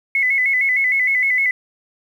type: tone with vibrato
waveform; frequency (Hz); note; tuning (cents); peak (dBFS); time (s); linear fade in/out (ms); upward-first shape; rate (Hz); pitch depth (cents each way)
sine; 2093; C7; 0; -14; 0.15-1.51; 2; square; 6.5; 73
effects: 8-bit